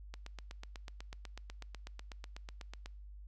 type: click train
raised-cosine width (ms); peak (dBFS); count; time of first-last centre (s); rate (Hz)
0.2; -29; 23; 0.14-2.859; 8.09
effects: noise-tail reverb RT60 0.6 s tail -24 dB re dry + added 50 Hz sine -48 dBFS peak until 3.27 s